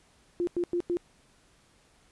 sine tone bursts, 349.2 Hz, F4, in tune, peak -25 dBFS, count 4, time 0.4-0.97 s, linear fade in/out 0 ms, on 72 ms, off 94 ms, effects pink hiss -63 dBFS RMS until 2.11 s + resampled to 24000 Hz

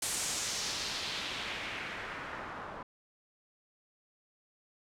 white noise with low-pass filter sweep, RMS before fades -38 dBFS, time 0.02-2.83 s, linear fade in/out 5 ms, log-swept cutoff 9200 to 1000 Hz, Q 1.7, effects none

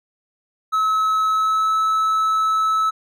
triangle tone with pitch glide, 1291 to 1302.2 Hz, E6 to E6, -37 to -22 cents, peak -14 dBFS, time 0.72-2.91 s, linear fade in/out 20 ms, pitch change +15 cents, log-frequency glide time 1.29-1.73 s, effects none

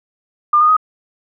sine tone with pitch steps, 1200 / 1227.3 / 1255.3 Hz, D6 / D#6 / D#6, +37 / -24 / +15 cents, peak -8 dBFS, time 0.53-0.767 s, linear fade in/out 5 ms, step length 79 ms, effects none

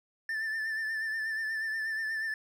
triangle tone with vibrato, 1771 Hz, A6, 11 cents sharp, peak -29 dBFS, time 0.29-2.34 s, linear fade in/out 2 ms, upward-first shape triangle, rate 8.3 Hz, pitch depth 46 cents each way, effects none

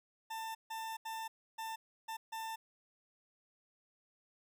40% pulse tone bursts at uneven times, 893 Hz, A5, 25 cents sharp, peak -39 dBFS, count 6, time 0.3-0.55 / 0.7-0.97 / 1.05-1.28 / 1.58-1.76 / 2.08-2.17 / 2.32-2.56 s, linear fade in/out 10 ms, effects none

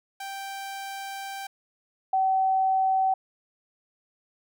sawtooth / sine tone pair in turn, 784 / 763 Hz, G5 / G5, 0 / -47 cents, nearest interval unison, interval 47 cents, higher first, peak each -30 / -20 dBFS, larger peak second, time 0.2-1.47 / 2.13-3.14 s, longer first, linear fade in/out 5 ms, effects none

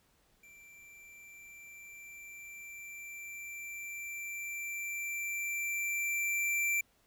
square tone with level ramp, 2349 Hz, D7, in tune, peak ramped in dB -55 to -29 dBFS, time 0.43-6.81 s, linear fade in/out 5 ms, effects pink hiss -70 dBFS RMS until 7.06 s

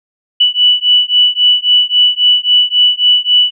sine beating tone pair, 2960 / 2963.7 Hz, F#7 / F#7, 0 / +2 cents, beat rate 3.7 Hz, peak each -10 dBFS, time 0.4-3.51 s, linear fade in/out 10 ms, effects none

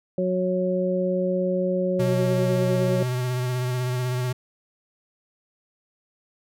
harmonic tone, 183.5 Hz, F#3, 14 cents flat, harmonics 1 / 2 / 3, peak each -25 / -27 / -24 dBFS, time 0.18-3.03 s, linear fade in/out 2 ms
square tone with vibrato, 125.6 Hz, B2, 30 cents sharp, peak -24 dBFS, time 1.99-4.33 s, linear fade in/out 10 ms, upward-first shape sine, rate 16 Hz, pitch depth 24 cents each way
effects none

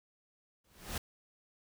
pink noise with exponential growth, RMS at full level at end -34 dBFS, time 0.64-0.98 s, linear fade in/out 5 ms, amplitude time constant 72 ms, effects none

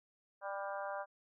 harmonic tone with a mistuned harmonic, 197.6 Hz, G3, 14 cents sharp, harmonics 3 / 4 / 5 / 6 / 7 / 8, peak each -42 / -44 / -46 / -48 / -49 / -50 dBFS, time 0.41-1.06 s, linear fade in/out 50 ms, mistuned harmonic 7, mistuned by +34 cents, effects none

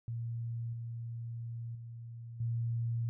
sine tone with level steps, 116.54 Hz, A#2, in tune, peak -35 / -38 / -43 / -31 dBFS, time 0.08-3.09 s, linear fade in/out 0 ms, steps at 0.73 / 1.75 / 2.4 s, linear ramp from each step 5 ms, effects none

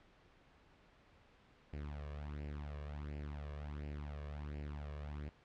sawtooth tone with flanger, 73.42 Hz, D2, in tune, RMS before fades -45 dBFS, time 1.73-5.29 s, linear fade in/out 0 ms, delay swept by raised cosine 0.4 to 1.8 ms, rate 1.4 Hz, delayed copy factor +0.75, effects pink hiss -66 dBFS RMS until 5.44 s + low-pass 3000 Hz 12 dB/octave

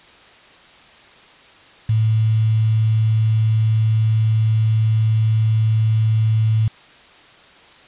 sine tone with quantisation, 110 Hz, A2, in tune, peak -13 dBFS, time 1.89-6.68 s, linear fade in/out 5 ms, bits 6, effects white hiss -46 dBFS RMS until 7.87 s + resampled to 8000 Hz

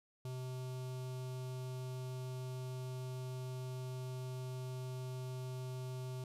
square tone with notch filter, 128.1 Hz, C3, 36 cents flat, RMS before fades -43 dBFS, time 0.25-6.24 s, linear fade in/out 2 ms, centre 1800 Hz, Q 1.2, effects resampled to 32000 Hz

